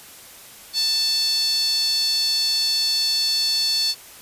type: tone with high-pass filter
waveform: sawtooth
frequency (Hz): 885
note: A5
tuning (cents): +10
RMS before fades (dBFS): -21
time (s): 0.73-3.95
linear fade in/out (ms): 50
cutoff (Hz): 4300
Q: 8.6
effects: white hiss -43 dBFS RMS until 4.21 s + resampled to 32000 Hz